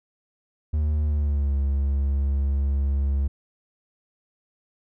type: tone with pitch glide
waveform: triangle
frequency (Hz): 75.6 to 69.33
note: D#2 to C#2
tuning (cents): -49 to +1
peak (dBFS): -18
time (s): 0.73-3.28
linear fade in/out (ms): 10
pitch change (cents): -150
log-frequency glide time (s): 1.01-1.55
effects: none